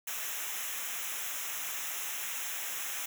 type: noise with comb filter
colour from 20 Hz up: white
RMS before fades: -37 dBFS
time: 0.07-3.06 s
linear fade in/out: 5 ms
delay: 0.22 ms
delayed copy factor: -0.9
effects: none